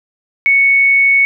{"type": "tone", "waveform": "sine", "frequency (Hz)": 2217, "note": "C#7", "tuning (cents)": 0, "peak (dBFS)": -7, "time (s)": [0.46, 1.25], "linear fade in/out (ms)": 0, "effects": []}